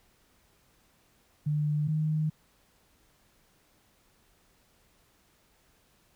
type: tone pair in turn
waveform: sine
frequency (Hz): 149.6 / 154.79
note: D3 / D#3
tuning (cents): +32 / -9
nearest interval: minor second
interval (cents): 59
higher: second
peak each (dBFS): -25 / -25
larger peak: neither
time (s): 1.46-1.88 / 1.88-2.3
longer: neither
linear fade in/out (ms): 10
effects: pink hiss -66 dBFS RMS until 6.15 s